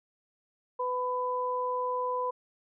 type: tone pair together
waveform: sine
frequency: 500 / 1000 Hz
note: B4 / B5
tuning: +21 / +21 cents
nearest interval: octave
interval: 1200 cents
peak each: -32 / -30 dBFS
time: 0.79-2.31 s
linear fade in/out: 10 ms
effects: none